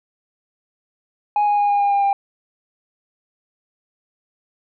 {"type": "tone with pitch steps", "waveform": "sine", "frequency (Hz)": [830.6, 824.9, 819.2, 813.5, 807.9, 802.3, 796.8], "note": ["G#5", "G#5", "G#5", "G#5", "G#5", "G5", "G5"], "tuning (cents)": [0, -12, -24, -36, -48, 40, 28], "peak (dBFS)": -12, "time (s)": [1.36, 2.13], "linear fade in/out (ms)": 2, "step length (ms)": 110, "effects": ["tanh soft clip ceiling -13 dBFS"]}